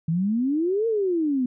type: exponential two-way sweep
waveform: sine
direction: up then down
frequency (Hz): 156.3 to 466.2 to 243.4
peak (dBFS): -20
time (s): 0.08-1.46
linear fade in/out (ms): 5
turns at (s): 0.87
effects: none